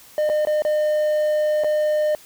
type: tone with dropouts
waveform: triangle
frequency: 607 Hz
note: D#5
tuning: 43 cents flat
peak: -15 dBFS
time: 0.18-2.15 s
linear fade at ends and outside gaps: 1 ms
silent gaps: 0.292-0.298 / 0.451-0.471 / 0.621-0.65 / 1.637-1.644 s
effects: white hiss -47 dBFS RMS until 2.25 s